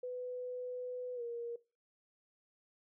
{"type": "tone with pitch glide", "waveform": "sine", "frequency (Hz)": [498.6, 471.2], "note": ["B4", "A#4"], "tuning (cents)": [16, 19], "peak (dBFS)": -38, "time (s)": [0.03, 1.56], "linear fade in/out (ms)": 5, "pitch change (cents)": -97, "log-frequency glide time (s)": [1.15, 1.22], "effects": ["noise-tail reverb RT60 0.3 s tail -20 dB re dry"]}